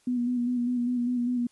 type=tone with vibrato; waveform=sine; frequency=244.4 Hz; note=B3; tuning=18 cents flat; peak=-24 dBFS; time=0.07-1.47 s; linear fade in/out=5 ms; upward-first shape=square; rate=5 Hz; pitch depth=27 cents each way; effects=white hiss -65 dBFS RMS until 1.51 s + resampled to 24000 Hz